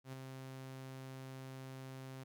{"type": "tone with ADSR envelope", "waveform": "sawtooth", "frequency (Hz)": 132, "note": "C3", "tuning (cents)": 16, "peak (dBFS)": -39, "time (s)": [0.04, 2.24], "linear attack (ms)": 89, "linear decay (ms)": 8, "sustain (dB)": -4, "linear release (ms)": 11, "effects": []}